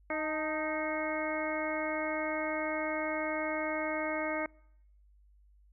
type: harmonic tone with a mistuned harmonic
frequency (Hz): 310.9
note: D#4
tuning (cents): -1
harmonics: 1 / 2 / 3 / 4 / 5 / 6 / 7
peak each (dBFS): -38 / -35 / -41 / -41 / -43 / -44 / -38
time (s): 0.1-4.46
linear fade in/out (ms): 2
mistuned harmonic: 3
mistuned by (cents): -59
effects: noise-tail reverb RT60 0.8 s tail -26 dB re dry + added 50 Hz sine -59 dBFS peak until 5.72 s